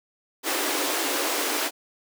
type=high-pass noise; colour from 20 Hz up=pink; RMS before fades=-26 dBFS; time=0.43-1.71 s; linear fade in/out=50 ms; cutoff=270 Hz; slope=96 dB/octave; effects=none